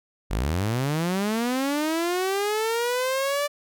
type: linear sweep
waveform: sawtooth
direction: up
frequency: 43.65 to 587.3 Hz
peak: -19 dBFS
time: 0.3-3.48 s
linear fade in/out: 20 ms
effects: none